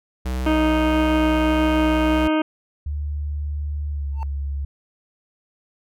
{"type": "tone with vibrato", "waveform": "square", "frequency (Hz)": 62.5, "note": "B1", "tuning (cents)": 21, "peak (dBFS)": -23, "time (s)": [0.25, 2.28], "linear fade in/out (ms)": 10, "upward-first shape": "square", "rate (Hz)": 1.6, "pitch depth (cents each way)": 27}
{"type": "harmonic tone", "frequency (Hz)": 311.1, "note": "D#4", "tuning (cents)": 0, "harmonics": [1, 2, 3, 4, 5, 7, 8, 9, 10], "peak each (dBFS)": [-18, -24, -28, -30, -32, -35, -36, -37, -38], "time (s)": [0.46, 2.42], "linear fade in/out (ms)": 5}
{"type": "tone with pitch glide", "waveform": "sine", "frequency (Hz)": [73.42, 70.06], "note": ["D2", "C#2"], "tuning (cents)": [0, 19], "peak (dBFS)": -23, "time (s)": [2.86, 4.65], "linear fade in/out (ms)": 5, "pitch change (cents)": -81, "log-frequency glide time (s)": [3.91, 4.08]}
{"type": "tone with exponential growth", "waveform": "triangle", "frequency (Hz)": 896, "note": "A5", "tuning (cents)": 31, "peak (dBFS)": -25, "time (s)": [4.12, 4.23], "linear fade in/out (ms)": 0, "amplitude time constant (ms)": 23}
{"effects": []}